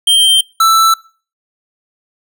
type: tone pair in turn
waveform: square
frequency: 3149 / 1324 Hz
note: G7 / E6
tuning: +7 / +7 cents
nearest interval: octave + minor third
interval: 1500 cents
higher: first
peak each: -7 dBFS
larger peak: neither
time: 0.07-0.41 / 0.6-0.94 s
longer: neither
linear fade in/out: 5 ms
effects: noise-tail reverb RT60 0.4 s tail -22 dB re dry